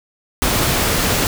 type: noise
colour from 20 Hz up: pink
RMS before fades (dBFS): -17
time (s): 0.42-1.27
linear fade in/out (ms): 0
effects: none